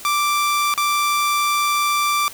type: tone with dropouts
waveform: sawtooth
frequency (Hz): 1174.7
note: D6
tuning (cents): 0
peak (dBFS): -13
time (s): 0.05-2.28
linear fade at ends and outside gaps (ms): 0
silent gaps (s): 0.739-0.777
effects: white hiss -38 dBFS RMS until 2.33 s